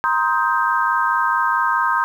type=chord; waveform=sine; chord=C minor seventh; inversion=third; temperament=just; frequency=941.9 / 1046.5 / 1255.8 / 1569.8 Hz; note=Bb5 / C6 / Eb6 / G6; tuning=+18 / 0 / +16 / +2 cents; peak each=-21 dBFS; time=0.04-2.04 s; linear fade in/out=0 ms; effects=8-bit